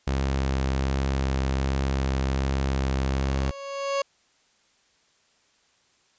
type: tone with vibrato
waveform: sawtooth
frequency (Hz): 67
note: C2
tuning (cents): +42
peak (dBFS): -19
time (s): 0.07-3.51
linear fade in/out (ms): 5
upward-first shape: sine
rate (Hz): 1.3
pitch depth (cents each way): 13
type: tone with exponential growth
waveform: 30% pulse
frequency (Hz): 554.4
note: C#5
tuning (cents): 0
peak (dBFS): -19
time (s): 2.82-4.02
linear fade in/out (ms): 5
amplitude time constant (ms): 260
effects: white hiss -64 dBFS RMS until 6.18 s + resampled to 16000 Hz